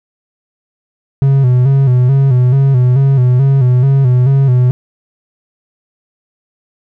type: tone with vibrato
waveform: triangle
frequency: 130.81 Hz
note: C3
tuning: in tune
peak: -4 dBFS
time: 1.22-4.71 s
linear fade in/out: 0 ms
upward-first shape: square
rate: 2.3 Hz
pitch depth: 79 cents each way
effects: none